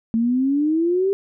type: exponential sweep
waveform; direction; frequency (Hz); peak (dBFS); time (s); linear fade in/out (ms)
sine; up; 222.9 to 399.6; -16; 0.14-1.13; 0
effects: none